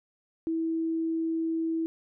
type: tone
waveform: sine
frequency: 326 Hz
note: E4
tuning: 19 cents flat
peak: -26 dBFS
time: 0.47-1.86 s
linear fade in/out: 0 ms
effects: none